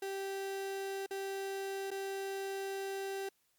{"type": "tone with dropouts", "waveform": "35% pulse", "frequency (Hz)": 390, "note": "G4", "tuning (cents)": -9, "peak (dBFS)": -35, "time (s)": [0.02, 3.29], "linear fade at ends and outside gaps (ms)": 5, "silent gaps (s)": [[1.063, 1.108], [1.906, 1.913]], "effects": ["white hiss -75 dBFS RMS until 3.58 s", "MP3 96 kbps"]}